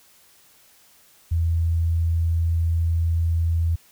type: tone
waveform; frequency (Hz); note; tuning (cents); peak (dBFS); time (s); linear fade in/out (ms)
sine; 83.1; E2; +15; -18; 1.31-3.76; 10
effects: white hiss -55 dBFS RMS until 3.91 s